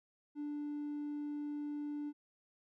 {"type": "tone", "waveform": "triangle", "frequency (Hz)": 293.8, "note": "D4", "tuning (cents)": 1, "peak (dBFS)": -35, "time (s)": [0.35, 2.13], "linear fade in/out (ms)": 50, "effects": ["tanh soft clip ceiling -33 dBFS"]}